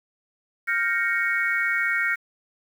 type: chord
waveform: sine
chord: G half-diminished seventh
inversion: third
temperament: equal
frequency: 1396.9 / 1568 / 1864.7 / 2217 Hz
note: F6 / G6 / Bb6 / Db7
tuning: 0 / 0 / 0 / 0 cents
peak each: -27 / -29 / -25 / -26 dBFS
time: 0.67-2.16 s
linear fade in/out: 20 ms
effects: 8-bit